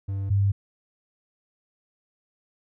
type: tone pair in turn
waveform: triangle / sine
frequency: 98 / 99.37 Hz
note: G2 / G2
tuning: 0 / +24 cents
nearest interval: unison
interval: 24 cents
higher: second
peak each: -24 / -18 dBFS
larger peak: second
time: 0.08-0.3 / 0.3-0.52 s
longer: neither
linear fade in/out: 10 ms
effects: none